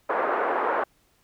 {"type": "band-pass noise", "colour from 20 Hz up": "pink", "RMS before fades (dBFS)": -25, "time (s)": [0.09, 0.84], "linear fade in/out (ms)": 10, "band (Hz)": [420, 1500], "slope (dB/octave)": 24, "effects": ["pink hiss -65 dBFS RMS until 1.23 s"]}